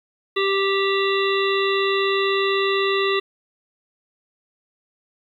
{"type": "harmonic tone", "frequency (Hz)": 392, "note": "G4", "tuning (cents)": 0, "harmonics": [1, 3, 5, 7, 9, 10], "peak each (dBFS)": [-20, -25, -27, -28, -30, -30], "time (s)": [0.36, 3.2], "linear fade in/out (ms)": 10, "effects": ["9-bit"]}